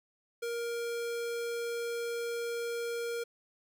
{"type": "tone", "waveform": "square", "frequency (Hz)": 469.4, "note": "A#4", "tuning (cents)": 12, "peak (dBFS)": -34, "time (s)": [0.42, 3.24], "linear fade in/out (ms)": 10, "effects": ["11-bit"]}